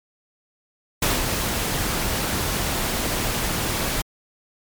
pink noise with ADSR envelope, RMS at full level -19 dBFS, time 1.02-4.02 s, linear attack 6 ms, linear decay 190 ms, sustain -5 dB, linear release 10 ms, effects MP3 96 kbps

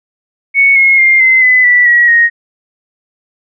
sine tone with pitch steps, 2217 / 2164 / 2112 / 2061 / 2012 / 1963.7 / 1916.7 / 1870.7 Hz, C#7 / C#7 / C7 / C7 / B6 / B6 / A#6 / A#6, 0 / -42 / +16 / -27 / +32 / -10 / +48 / +6 cents, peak -4 dBFS, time 0.54-2.3 s, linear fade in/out 50 ms, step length 220 ms, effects none

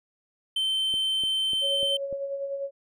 triangle tone, 3096 Hz, G7, 22 cents flat, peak -22 dBFS, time 0.56-1.97 s, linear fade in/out 5 ms
click train, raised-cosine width 2 ms, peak -29 dBFS, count 5, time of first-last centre 0.94-2.127 s, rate 3.37 Hz
sine tone with tremolo, 554.4 Hz, C#5, in tune, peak -27 dBFS, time 1.61-2.71 s, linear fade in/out 50 ms, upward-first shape sine, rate 10 Hz, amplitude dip 45%
effects none

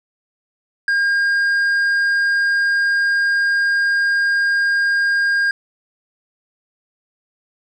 sine tone with tanh clipping, 1614 Hz, G#6, 50 cents flat, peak -15 dBFS, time 0.88-5.51 s, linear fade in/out 2 ms, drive 5 dB, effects none

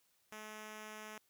5% pulse tone, 214.8 Hz, A3, 41 cents flat, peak -36 dBFS, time 0.32-1.18 s, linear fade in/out 2 ms, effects white hiss -75 dBFS RMS until 1.29 s

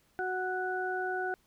harmonic tone, 370 Hz, F#4, in tune, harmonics 1 / 2 / 4, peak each -35 / -35 / -35 dBFS, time 0.19-1.34 s, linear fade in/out 0 ms, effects pink hiss -69 dBFS RMS until 1.46 s

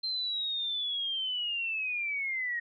sine linear sweep, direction down, 4153 to 1864.7 Hz, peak -30 dBFS, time 0.03-2.6 s, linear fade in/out 10 ms, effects none

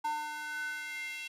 square tone with high-pass filter sweep, 300.9 Hz, D4, 42 cents sharp, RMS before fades -38 dBFS, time 0.04-1.28 s, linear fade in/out 10 ms, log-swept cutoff 890 to 2600 Hz, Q 5.3, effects resampled to 32000 Hz

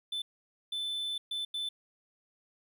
triangle tone bursts at uneven times, 3520 Hz, A7, in tune, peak -31 dBFS, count 4, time 0.12-0.22 / 0.72-1.18 / 1.31-1.45 / 1.54-1.69 s, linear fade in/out 5 ms, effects 12-bit

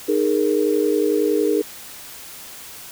sine chord, D# suspended fourth, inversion none, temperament equal with one note detuned, 308.6 / 415.3 / 466.2 Hz, D#4 / G#4 / A#4, -14 / 0 / 0 cents, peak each -21 / -19 / -21 dBFS, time 0.08-1.62 s, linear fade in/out 10 ms, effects white hiss -38 dBFS RMS until 2.91 s

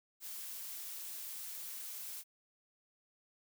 blue noise, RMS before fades -45 dBFS, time 0.2-2.24 s, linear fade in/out 50 ms, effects none

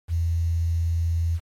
sine tone with quantisation, 83.6 Hz, E2, 25 cents sharp, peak -20 dBFS, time 0.08-1.4 s, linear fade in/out 50 ms, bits 8, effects MP3 64 kbps

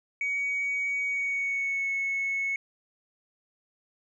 sine tone with pitch glide, 2252 to 2199 Hz, C#7 to C#7, +27 to -14 cents, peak -25 dBFS, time 0.21-2.56 s, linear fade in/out 2 ms, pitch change -41 cents, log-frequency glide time 1.03-1.91 s, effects tanh soft clip ceiling -23 dBFS

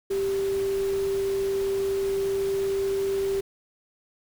sine tone in noise, 391.2 Hz, G4, 4 cents flat, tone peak -23 dBFS, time 0.1-3.41 s, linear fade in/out 10 ms, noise pink, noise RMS -40 dBFS, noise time 0.1-3.41 s, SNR +14 dB, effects none

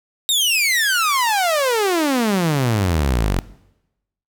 sawtooth exponential sweep, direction down, 3807 to 43 Hz, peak -12 dBFS, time 0.29-3.39 s, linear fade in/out 0 ms, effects noise-tail reverb RT60 0.9 s tail -19 dB re dry

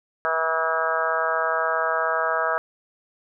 harmonic tone with a mistuned harmonic, 162.1 Hz, E3, 29 cents flat, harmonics 3 / 4 / 5 / 6 / 7 / 8 / 9 / 10, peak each -31 / -26 / -34 / -30 / -31 / -26 / -31 / -28 dBFS, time 0.25-2.58 s, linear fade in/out 0 ms, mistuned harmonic 8, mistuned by -17 cents, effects none

